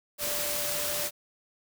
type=tone in noise; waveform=sine; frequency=587.3 Hz; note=D5; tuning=in tune; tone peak=-37 dBFS; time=0.18-1.11 s; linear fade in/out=50 ms; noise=white; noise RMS=-31 dBFS; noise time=0.18-1.11 s; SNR=-9 dB; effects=none